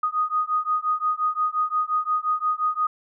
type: beating tone pair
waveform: sine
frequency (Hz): 1240 / 1245.7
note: D#6 / D#6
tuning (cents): -6 / +2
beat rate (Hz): 5.7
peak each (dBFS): -24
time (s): 0.03-2.87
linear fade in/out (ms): 5
effects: none